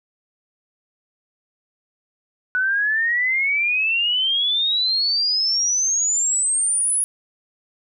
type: exponential sweep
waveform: sine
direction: up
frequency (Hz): 1480 to 10500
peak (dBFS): -17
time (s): 2.55-7.04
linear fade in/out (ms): 0
effects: none